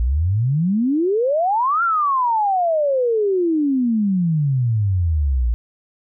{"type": "exponential two-way sweep", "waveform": "sine", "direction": "up then down", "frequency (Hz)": [55.7, 1408, 55.7], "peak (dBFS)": -15, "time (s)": [0, 5.54], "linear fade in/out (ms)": 0, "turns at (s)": 1.83, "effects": []}